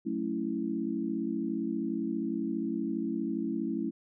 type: chord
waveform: sine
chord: F# minor seventh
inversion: none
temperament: equal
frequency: 185 / 220 / 277.2 / 329.6 Hz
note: F#3 / A3 / C#4 / E4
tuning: 0 / 0 / 0 / 0 cents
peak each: -39 / -34 / -35 / -34 dBFS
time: 0.05-3.91 s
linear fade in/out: 20 ms
effects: none